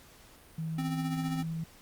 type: tone with pitch glide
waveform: sine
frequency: 160.6 to 162.75 Hz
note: E3 to E3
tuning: -45 to -22 cents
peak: -32 dBFS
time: 0.58-1.64 s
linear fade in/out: 5 ms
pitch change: +23 cents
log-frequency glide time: 0.72-1.4 s
type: tone with tremolo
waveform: square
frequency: 261.6 Hz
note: C4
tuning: in tune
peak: -32 dBFS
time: 0.78-1.43 s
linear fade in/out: 5 ms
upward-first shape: sine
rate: 15 Hz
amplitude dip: 50%
effects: pink hiss -56 dBFS RMS until 1.81 s + Opus 48 kbps